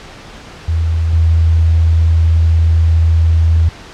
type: tone with level steps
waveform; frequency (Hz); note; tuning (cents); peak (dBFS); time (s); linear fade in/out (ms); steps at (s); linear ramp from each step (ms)
sine; 81.7; E2; -15; -11 / -7; 0.68-3.69; 5; 1.13; 2
effects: pink hiss -34 dBFS RMS until 3.93 s + low-pass 5000 Hz 12 dB/octave